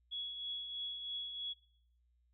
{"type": "tone with tremolo", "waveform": "sine", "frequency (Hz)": 3359, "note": "G#7", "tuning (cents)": 19, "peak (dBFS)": -37, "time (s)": [0.11, 1.54], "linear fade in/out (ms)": 20, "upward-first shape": "triangle", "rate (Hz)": 3.1, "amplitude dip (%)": 50, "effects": ["noise-tail reverb RT60 0.6 s tail -17 dB re dry", "added 60 Hz sine -70 dBFS peak until 2.33 s"]}